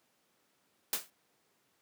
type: noise with exponential decay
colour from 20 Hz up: white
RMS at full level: -28 dBFS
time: 0.93-1.1 s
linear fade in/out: 1 ms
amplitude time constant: 35 ms
effects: pink hiss -73 dBFS RMS until 1.81 s + high-pass 200 Hz 12 dB/octave